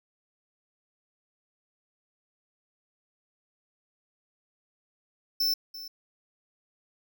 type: tone with echo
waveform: square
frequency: 5320 Hz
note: E8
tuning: 15 cents sharp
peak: -24 dBFS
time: 5.4-5.54 s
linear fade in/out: 5 ms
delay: 340 ms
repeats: 1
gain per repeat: -15 dB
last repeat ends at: 5.88 s
effects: none